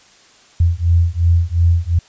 sine beating tone pair, 83.8 / 86.6 Hz, E2 / F2, +29 / -14 cents, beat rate 2.8 Hz, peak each -14 dBFS, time 0.6-1.99 s, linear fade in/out 5 ms, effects white hiss -48 dBFS RMS until 2.08 s + resampled to 16000 Hz

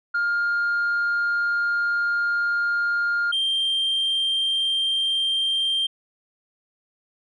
sine tone pair in turn, 1409 / 3171 Hz, F6 / G7, +15 / +19 cents, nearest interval octave + major second, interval 1404 cents, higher second, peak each -18 dBFS, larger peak neither, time 0.14-3.32 / 3.32-5.87 s, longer first, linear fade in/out 10 ms, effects tanh soft clip ceiling -18 dBFS

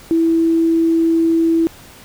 sine tone, 329.1 Hz, E4, 3 cents flat, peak -11 dBFS, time 0.11-1.67 s, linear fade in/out 0 ms, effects pink hiss -41 dBFS RMS until 2.04 s

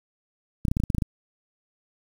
clicks, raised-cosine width 5 ms, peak -11 dBFS, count 10, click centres 0.652 / 0.683 / 0.715 / 0.769 / 0.801 / 0.837 / 0.902 / 0.948 / 0.983 / 1.022 s, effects 7-bit

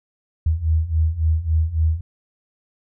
sine beating tone pair, 77.78 / 81.38 Hz, D#2 / E2, 0 / -22 cents, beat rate 3.6 Hz, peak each -21 / -18 dBFS, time 0.46-2.01 s, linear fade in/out 5 ms, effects none

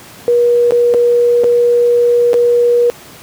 sine tone with dropouts, 479.7 Hz, A#4, 50 cents sharp, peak -7 dBFS, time 0.28-2.9 s, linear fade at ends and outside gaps 0 ms, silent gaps 0.708-0.721 / 0.939-0.945 / 1.436-1.442 / 2.332-2.341 s, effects pink hiss -36 dBFS RMS until 3.22 s + high-pass 100 Hz 12 dB/octave

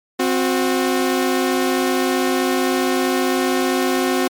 sawtooth tone pair together, 261.6 / 364.7 Hz, C4 / F#4, 0 / -25 cents, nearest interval tritone, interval 575 cents, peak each -15 dBFS, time 0.19-4.28 s, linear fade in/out 10 ms, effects MP3 96 kbps

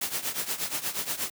white noise with tremolo, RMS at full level -28 dBFS, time 0.01-1.3 s, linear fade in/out 5 ms, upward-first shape triangle, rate 8.4 Hz, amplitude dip 85%, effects high-pass 100 Hz 12 dB/octave

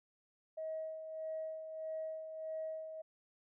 sine tone with tremolo, 635 Hz, D#5, 35 cents sharp, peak -37 dBFS, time 0.57-3.02 s, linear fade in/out 10 ms, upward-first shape sine, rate 1.6 Hz, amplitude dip 55%, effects tanh soft clip ceiling -33 dBFS

